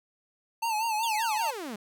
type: tone with vibrato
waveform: square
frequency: 886 Hz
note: A5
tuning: 12 cents sharp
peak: -27 dBFS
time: 0.62-1.51 s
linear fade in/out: 10 ms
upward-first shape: sine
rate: 5.2 Hz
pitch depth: 83 cents each way
type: exponential sweep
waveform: sawtooth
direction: down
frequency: 3691 to 196 Hz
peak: -31 dBFS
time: 1.03-1.76 s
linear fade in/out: 5 ms
effects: none